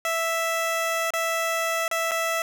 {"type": "tone with dropouts", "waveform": "15% pulse", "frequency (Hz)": 659.3, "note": "E5", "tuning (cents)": 0, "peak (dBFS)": -17, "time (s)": [0.05, 2.42], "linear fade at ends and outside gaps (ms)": 1, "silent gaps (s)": [[1.105, 1.136], [1.88, 1.913], [2.111, 2.116]], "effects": []}